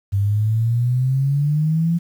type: exponential sweep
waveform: sine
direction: up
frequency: 97.7 to 171.7 Hz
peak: -15 dBFS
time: 0.12-1.99 s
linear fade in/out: 20 ms
effects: 8-bit